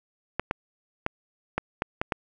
clicks, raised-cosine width 0.5 ms, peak -10 dBFS, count 7, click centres 0.396 / 0.511 / 1.064 / 1.58 / 1.821 / 2.015 / 2.122 s, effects none

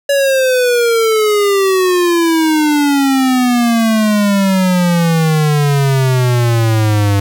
square exponential sweep, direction down, 567 to 99 Hz, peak -10 dBFS, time 0.09-7.2 s, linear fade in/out 5 ms, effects none

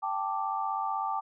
sine chord, G suspended second, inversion none, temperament equal, 784 / 880 / 1174.7 Hz, G5 / A5 / D6, 0 / 0 / 0 cents, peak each -33 dBFS, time 0.02-1.21 s, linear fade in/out 20 ms, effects none

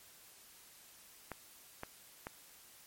clicks, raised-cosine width 0.5 ms, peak -26 dBFS, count 3, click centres 1.317 / 1.834 / 2.269 s, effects white hiss -59 dBFS RMS until 2.86 s + MP3 64 kbps

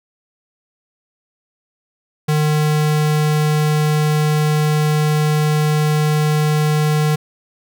square tone, 151.9 Hz, D#3, 41 cents flat, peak -14 dBFS, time 2.28-7.16 s, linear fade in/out 10 ms, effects none

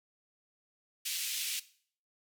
pink band-pass noise, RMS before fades -36 dBFS, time 1.05-1.6 s, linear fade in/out 10 ms, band 2600 to 16000 Hz, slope 24 dB/octave, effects noise-tail reverb RT60 0.5 s tail -17 dB re dry

